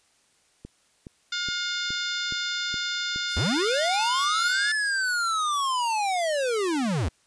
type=click train; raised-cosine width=3 ms; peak=-26 dBFS; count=7; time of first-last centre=0.65-3.16 s; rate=2.39 Hz
type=harmonic tone; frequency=713 Hz; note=F5; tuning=36 cents sharp; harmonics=2 / 3 / 4 / 5 / 6 / 7 / 8 / 9 / 10; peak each=-31 / -38 / -40 / -31 / -38 / -35 / -44 / -46 / -45 dBFS; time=1.32-4.72 s; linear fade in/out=5 ms
type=noise; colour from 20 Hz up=violet; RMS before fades=-40 dBFS; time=3.27-6.81 s; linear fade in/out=50 ms
type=linear two-way sweep; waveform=square; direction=up then down; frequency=53.5 to 1748 to 63.4 Hz; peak=-24 dBFS; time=3.36-7.09 s; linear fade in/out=10 ms; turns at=4.72 s
effects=white hiss -64 dBFS RMS until 7.26 s + resampled to 22050 Hz